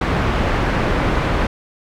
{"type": "low-pass noise", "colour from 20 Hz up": "pink", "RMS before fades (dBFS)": -18, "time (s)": [0.01, 1.47], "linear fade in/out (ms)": 5, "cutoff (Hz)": 2000, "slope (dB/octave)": 12, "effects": []}